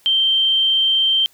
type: tone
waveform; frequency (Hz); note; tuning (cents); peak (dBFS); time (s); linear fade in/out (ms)
sine; 3136; G7; 0; -13; 0.06-1.26; 0
effects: white hiss -54 dBFS RMS until 1.33 s